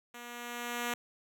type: tone with level ramp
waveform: 5% pulse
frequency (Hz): 240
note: B3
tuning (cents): -49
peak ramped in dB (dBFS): -34 to -20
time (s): 0.14-0.94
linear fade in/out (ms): 5
effects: none